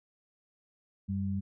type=tone pair together; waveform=sine; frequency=93.9 / 196 Hz; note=F#2 / G3; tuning=+26 / 0 cents; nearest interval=octave + minor second; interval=1274 cents; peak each=-33 / -32 dBFS; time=1.08-1.41 s; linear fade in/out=20 ms; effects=none